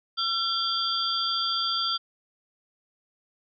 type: tone cluster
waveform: sine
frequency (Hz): 1357 / 3222 / 3470 / 4669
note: E6 / G7 / A7 / D8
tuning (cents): +50 / +47 / -25 / -11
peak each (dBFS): -30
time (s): 0.17-1.98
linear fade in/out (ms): 20
effects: none